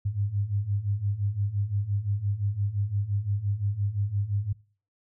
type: beating tone pair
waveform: sine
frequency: 98 / 103.8 Hz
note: G2 / G#2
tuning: 0 / 0 cents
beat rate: 5.8 Hz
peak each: -30 / -27 dBFS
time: 0.05-4.53 s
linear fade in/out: 10 ms
effects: noise-tail reverb RT60 0.4 s tail -21 dB re dry